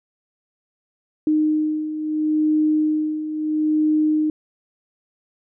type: beating tone pair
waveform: sine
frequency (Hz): 307 / 307.75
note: D#4 / D#4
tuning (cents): -23 / -19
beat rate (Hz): 0.75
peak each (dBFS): -24 / -18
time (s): 1.27-4.3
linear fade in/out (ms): 2
effects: none